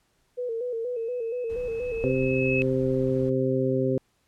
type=tone with vibrato; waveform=sine; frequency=474.4 Hz; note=A#4; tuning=30 cents sharp; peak=-27 dBFS; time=0.37-2.12 s; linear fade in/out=20 ms; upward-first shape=square; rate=4.2 Hz; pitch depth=70 cents each way
type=tone with exponential growth; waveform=sine; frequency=2582 Hz; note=E7; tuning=37 cents flat; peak=-24 dBFS; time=0.96-2.62 s; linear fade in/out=0 ms; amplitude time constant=360 ms
type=noise; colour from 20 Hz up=brown; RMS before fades=-42 dBFS; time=1.49-3.3 s; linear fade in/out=10 ms
type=harmonic tone; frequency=130.81 Hz; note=C3; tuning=in tune; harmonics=1 / 2 / 3 / 4; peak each=-28 / -27 / -26 / -28 dBFS; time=2.04-3.98 s; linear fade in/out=0 ms
effects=pink hiss -69 dBFS RMS until 4.27 s + low-pass 12000 Hz 12 dB/octave